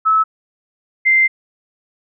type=tone pair in turn; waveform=sine; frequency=1300 / 2085 Hz; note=E6 / C7; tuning=-24 / -7 cents; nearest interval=minor sixth; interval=817 cents; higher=second; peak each=-10 / -9 dBFS; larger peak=second; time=0.05-0.24 / 1.05-1.28 s; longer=second; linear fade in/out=20 ms; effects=none